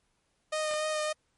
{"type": "tone with vibrato", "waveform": "sawtooth", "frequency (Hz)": 615, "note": "D#5", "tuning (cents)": -20, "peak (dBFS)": -25, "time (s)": [0.52, 1.13], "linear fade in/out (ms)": 10, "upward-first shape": "sine", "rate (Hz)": 3.5, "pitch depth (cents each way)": 16}
{"type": "high-pass noise", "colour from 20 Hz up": "pink", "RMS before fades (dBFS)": -44, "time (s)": [0.55, 1.12], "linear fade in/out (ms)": 10, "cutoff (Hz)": 4900, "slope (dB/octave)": 48}
{"type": "clicks", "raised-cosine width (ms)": 0.3, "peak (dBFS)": [-27, -27], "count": 2, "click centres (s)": [0.712, 0.738]}
{"effects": ["pink hiss -74 dBFS RMS until 1.37 s", "MP3 48 kbps"]}